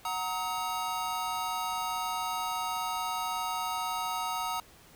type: chord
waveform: square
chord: D# minor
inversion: first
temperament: equal with one note detuned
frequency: 740 / 932.3 / 1275.1 Hz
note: F#5 / A#5 / D#6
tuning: 0 / 0 / +42 cents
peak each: -38 / -35 / -36 dBFS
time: 0.05-4.6 s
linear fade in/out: 2 ms
effects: pink hiss -56 dBFS RMS until 4.95 s